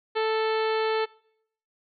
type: harmonic tone with a mistuned harmonic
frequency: 440 Hz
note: A4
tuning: in tune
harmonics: 1 / 2 / 3 / 4 / 5 / 6 / 7 / 8 / 9 / 10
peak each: -24 / -30 / -34 / -36 / -38 / -40 / -41 / -42 / -43 / -44 dBFS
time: 0.15-1.06 s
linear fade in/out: 20 ms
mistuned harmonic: 9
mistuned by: +38 cents
effects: noise-tail reverb RT60 0.7 s tail -24 dB re dry